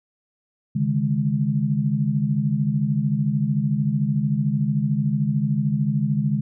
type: chord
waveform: sine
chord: C# suspended second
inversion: none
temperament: equal with one note detuned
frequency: 138.59 / 152.01 / 207.7 Hz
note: C#3 / D#3 / G#3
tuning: 0 / -40 / 0 cents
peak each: -23 dBFS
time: 0.75-6.41 s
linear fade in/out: 10 ms
effects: none